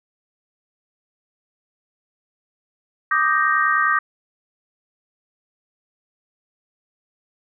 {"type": "chord", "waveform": "sine", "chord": "Eb major seventh", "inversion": "third", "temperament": "equal", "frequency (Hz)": [1174.7, 1244.5, 1568, 1864.7], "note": ["D6", "Eb6", "G6", "Bb6"], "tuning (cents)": [0, 0, 0, 0], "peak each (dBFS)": -21, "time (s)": [3.11, 3.99], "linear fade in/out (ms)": 5, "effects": []}